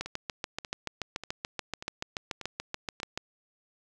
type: two click trains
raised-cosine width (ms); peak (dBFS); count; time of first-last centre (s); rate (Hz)
0.2; -15 / -22; 23 / 6; 0.01-3.175 / 0.06-3.001; 6.95 / 1.7
effects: none

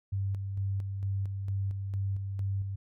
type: tone with tremolo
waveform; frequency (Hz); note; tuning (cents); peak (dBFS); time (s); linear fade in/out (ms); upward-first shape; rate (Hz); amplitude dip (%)
sine; 98; G2; 0; -28; 0.12-2.76; 10; square; 2.2; 40
effects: none

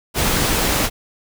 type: noise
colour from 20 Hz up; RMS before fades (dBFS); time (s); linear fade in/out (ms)
pink; -18; 0.14-0.9; 50
effects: none

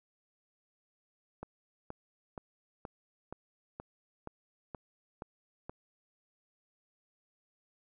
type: click train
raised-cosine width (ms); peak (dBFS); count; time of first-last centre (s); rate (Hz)
1; -27; 10; 1.43-5.695; 2.11
effects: none

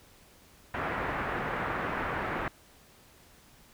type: low-pass noise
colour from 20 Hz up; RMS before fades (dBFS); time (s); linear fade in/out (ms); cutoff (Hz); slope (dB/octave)
white; -33; 0.74-2.48; 2; 1800; 24
effects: pink hiss -58 dBFS RMS until 3.73 s

